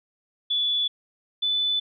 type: tone pair in turn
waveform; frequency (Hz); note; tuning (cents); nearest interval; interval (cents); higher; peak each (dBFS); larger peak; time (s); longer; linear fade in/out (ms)
sine; 3442 / 3496; A7 / A7; -39 / -12; unison; 27; second; -21; neither; 0.5-0.88 / 1.42-1.8; neither; 10
effects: none